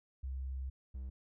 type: tone pair in turn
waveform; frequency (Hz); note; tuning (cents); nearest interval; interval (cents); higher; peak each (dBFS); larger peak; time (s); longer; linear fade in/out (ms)
sine / triangle; 65.9 / 64.88; C2 / C2; +13 / -14; unison; 27; first; -37 / -38; first; 0.23-0.7 / 0.94-1.1; first; 10
effects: none